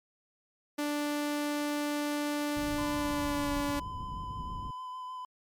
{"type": "tone with pitch glide", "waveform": "sawtooth", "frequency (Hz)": [293.7, 287], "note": ["D4", "D4"], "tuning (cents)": [0, -40], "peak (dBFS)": -26, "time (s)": [0.78, 3.8], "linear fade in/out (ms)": 10, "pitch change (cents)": -40, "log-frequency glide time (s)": [2.94, 3.52]}
{"type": "low-pass noise", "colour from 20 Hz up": "pink", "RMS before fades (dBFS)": -41, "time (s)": [2.56, 4.71], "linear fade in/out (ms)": 5, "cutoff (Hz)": 180, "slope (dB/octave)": 12}
{"type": "tone with vibrato", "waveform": "triangle", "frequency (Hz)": 1012, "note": "B5", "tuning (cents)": 42, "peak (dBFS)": -36, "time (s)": [2.78, 5.25], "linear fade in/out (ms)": 2, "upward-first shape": "sine", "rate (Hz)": 6.5, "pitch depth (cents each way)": 15}
{"effects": ["MP3 96 kbps"]}